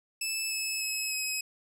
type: tone with pitch steps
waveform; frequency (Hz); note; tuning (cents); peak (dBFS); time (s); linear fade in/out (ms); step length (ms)
15% pulse; 2624 / 2598 / 2573 / 2548; E7 / E7 / E7 / D#7; -9 / -26 / -43 / +41; -23; 0.21-1.41; 5; 300
effects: none